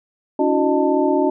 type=tone cluster; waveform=sine; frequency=284.8 / 320.9 / 364.1 / 613 / 886 Hz; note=C#4 / E4 / F#4 / D#5 / A5; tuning=+47 / -46 / -28 / -26 / +12 cents; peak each=-19 / -24 / -19 / -21 / -23 dBFS; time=0.39-1.3 s; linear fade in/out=5 ms; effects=none